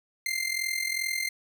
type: tone with amplitude modulation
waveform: sawtooth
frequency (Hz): 2093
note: C7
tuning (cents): 0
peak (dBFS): -21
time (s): 0.26-1.29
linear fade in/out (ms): 2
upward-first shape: sine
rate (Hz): 42.5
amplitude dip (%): 75
effects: none